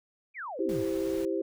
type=exponential sweep; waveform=sine; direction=down; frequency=2489 to 80.4 Hz; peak=-35 dBFS; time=0.34-0.85 s; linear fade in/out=50 ms
type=chord; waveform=sine; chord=C major; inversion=first; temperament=equal; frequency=329.6 / 392 / 523.3 Hz; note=E4 / G4 / C5; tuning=0 / 0 / 0 cents; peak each=-31 / -31 / -34 dBFS; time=0.59-1.42 s; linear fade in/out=5 ms
type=noise; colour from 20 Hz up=pink; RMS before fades=-46 dBFS; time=0.69-1.25 s; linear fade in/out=0 ms
effects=none